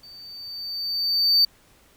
triangle tone with level ramp, 4589 Hz, D8, 41 cents flat, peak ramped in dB -42 to -12 dBFS, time 0.03-1.45 s, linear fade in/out 5 ms, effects pink hiss -57 dBFS RMS until 1.96 s

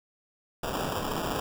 violet noise with sample-and-hold, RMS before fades -31 dBFS, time 0.63-1.4 s, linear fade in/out 5 ms, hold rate 2100 Hz, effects none

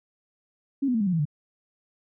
sine tone with pitch steps, 275.7 / 248.5 / 223.9 / 201.8 / 181.89 / 163.93 / 147.74 Hz, C#4 / B3 / A3 / G#3 / F#3 / E3 / D3, -9 / +11 / +30 / -49 / -29 / -9 / +11 cents, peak -21 dBFS, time 0.82-1.254 s, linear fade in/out 10 ms, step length 62 ms, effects none

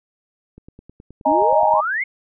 click train, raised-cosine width 3 ms, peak -28 dBFS, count 12, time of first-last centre 0.58-1.738 s, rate 9.5 Hz
sine chord, D# suspended fourth, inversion none, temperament equal, 622.3 / 830.6 / 932.3 Hz, D#5 / G#5 / A#5, 0 / 0 / 0 cents, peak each -18 dBFS, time 1.25-1.81 s, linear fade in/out 10 ms
sine exponential sweep, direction up, 259.8 to 2217 Hz, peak -19 dBFS, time 1.26-2.04 s, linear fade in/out 10 ms
effects none

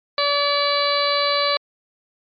harmonic tone, 574 Hz, D5, 40 cents flat, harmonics 1 / 2 / 3 / 4 / 5 / 6 / 7 / 8, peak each -22 / -22 / -30 / -27 / -33 / -33 / -23 / -27 dBFS, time 0.18-1.57 s, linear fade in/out 2 ms, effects MP3 48 kbps

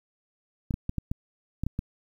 clicks, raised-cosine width 5 ms, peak -16 dBFS, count 8, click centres 0.708 / 0.741 / 0.894 / 0.983 / 1.115 / 1.636 / 1.666 / 1.791 s, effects 9-bit

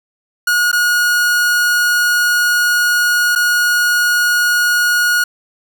45% pulse tone with dropouts, 1444 Hz, F#6, 43 cents flat, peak -11 dBFS, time 0.47-5.24 s, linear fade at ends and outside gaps 5 ms, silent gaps 0.716-0.728 / 3.352-3.358 s, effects none

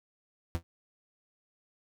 40% pulse tone with exponential decay, 84.4 Hz, E2, 41 cents sharp, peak -24 dBFS, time 0.55-0.63 s, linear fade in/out 0 ms, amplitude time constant 16 ms, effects none

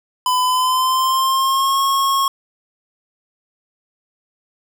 square tone with pitch glide, 1006 to 1090.7 Hz, B5 to C#6, +32 to -28 cents, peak -15 dBFS, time 0.26-2.28 s, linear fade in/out 2 ms, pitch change +140 cents, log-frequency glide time 0.43-1.8 s, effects none

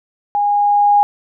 sine tone with level ramp, 820 Hz, G#5, 22 cents flat, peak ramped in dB -13 to -7 dBFS, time 0.35-1.03 s, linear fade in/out 0 ms, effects none

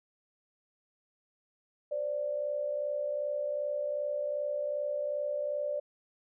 sine tone pair together, 523.3 / 585.9 Hz, C5 / D5, 0 / -4 cents, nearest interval major second, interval 196 cents, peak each -38 / -31 dBFS, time 1.91-5.8 s, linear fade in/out 10 ms, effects none

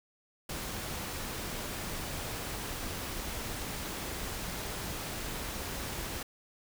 pink noise, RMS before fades -38 dBFS, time 0.49-6.23 s, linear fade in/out 5 ms, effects none

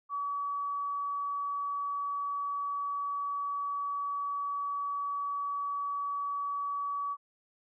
sine tone, 1139 Hz, C#6, 47 cents sharp, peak -31 dBFS, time 0.09-7.17 s, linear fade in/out 50 ms, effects none

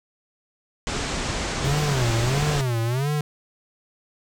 pink low-pass noise, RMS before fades -27 dBFS, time 0.87-2.61 s, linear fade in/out 0 ms, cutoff 8200 Hz, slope 48 dB/octave
square tone with vibrato, 130.81 Hz, C3, in tune, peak -22 dBFS, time 1.64-3.21 s, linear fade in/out 2 ms, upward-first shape sine, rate 1.5 Hz, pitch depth 240 cents each way
effects none

